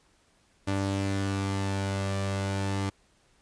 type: tone pair together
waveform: sawtooth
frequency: 98.01 / 293.7 Hz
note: G2 / D4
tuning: 0 / 0 cents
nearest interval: octave + perfect fifth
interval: 1900 cents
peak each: -24 / -30 dBFS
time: 0.67-2.9 s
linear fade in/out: 10 ms
effects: pink hiss -65 dBFS RMS until 3.41 s + resampled to 22050 Hz